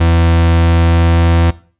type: tone with pitch glide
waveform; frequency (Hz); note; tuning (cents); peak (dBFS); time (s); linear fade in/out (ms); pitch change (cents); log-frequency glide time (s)
40% pulse; 83.6 to 84.13; E2 to E2; +25 to +36; -7; 0-1.51; 10; +11; 0.46-1.38
effects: noise-tail reverb RT60 0.4 s tail -18 dB re dry + resampled to 8000 Hz